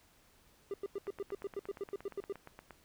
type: tone bursts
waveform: triangle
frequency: 398.5 Hz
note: G4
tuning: 28 cents sharp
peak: -33 dBFS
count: 14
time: 0.71-2.325 s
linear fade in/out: 2 ms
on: 29 ms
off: 93 ms
type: click train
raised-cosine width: 0.5 ms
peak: -33 dBFS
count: 15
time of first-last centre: 1.07-2.707 s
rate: 8.55 Hz
effects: pink hiss -66 dBFS RMS until 2.84 s